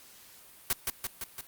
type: noise with echo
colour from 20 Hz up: white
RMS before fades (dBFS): -27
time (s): 0.7-0.73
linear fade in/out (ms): 2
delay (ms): 170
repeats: 4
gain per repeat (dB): -3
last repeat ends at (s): 1.41
effects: white hiss -54 dBFS RMS until 1.47 s + Opus 48 kbps